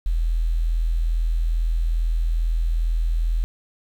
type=tone with quantisation; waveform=sine; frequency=41.18 Hz; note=E1; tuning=1 cent flat; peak=-18 dBFS; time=0.06-3.44 s; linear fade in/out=0 ms; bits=8; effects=none